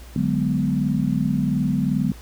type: chord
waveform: sine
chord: G# half-diminished seventh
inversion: second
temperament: equal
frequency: 146.83 / 185 / 207.7 / 246.9 Hz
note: D3 / F#3 / G#3 / B3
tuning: 0 / 0 / 0 / 0 cents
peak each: -24 dBFS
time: 0.16-2.12 s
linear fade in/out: 2 ms
effects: added 60 Hz sine -39 dBFS peak until 2.21 s + pink hiss -47 dBFS RMS until 2.21 s